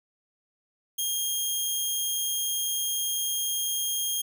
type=tone; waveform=10% pulse; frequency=3234 Hz; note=G#7; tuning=47 cents flat; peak=-18 dBFS; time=0.98-4.22 s; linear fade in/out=10 ms; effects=none